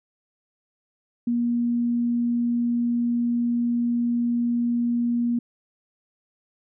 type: tone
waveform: sine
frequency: 238.1 Hz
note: A#3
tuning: 37 cents sharp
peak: -20 dBFS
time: 1.27-5.39 s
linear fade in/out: 5 ms
effects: none